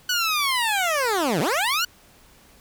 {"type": "linear two-way sweep", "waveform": "15% pulse", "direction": "down then up", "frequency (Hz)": [1495, 135.2, 1495], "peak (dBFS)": -14, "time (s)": [0.09, 1.85], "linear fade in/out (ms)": 5, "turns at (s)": 1.4, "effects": ["pink hiss -53 dBFS RMS until 2.6 s"]}